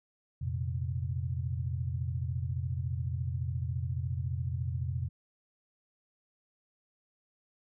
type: chord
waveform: sine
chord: F suspended fourth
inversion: none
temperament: equal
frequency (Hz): 87.31 / 116.54 / 130.81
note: F2 / Bb2 / C3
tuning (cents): 0 / 0 / 0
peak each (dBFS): -34 / -37 / -35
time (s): 0.41-5.09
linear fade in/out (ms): 10
effects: none